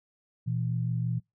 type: tone pair together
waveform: sine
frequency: 120 / 165.97 Hz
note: B2 / E3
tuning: -49 / +12 cents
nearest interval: tritone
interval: 561 cents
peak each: -28 / -32 dBFS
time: 0.46-1.2 s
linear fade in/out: 20 ms
effects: noise-tail reverb RT60 0.2 s tail -25 dB re dry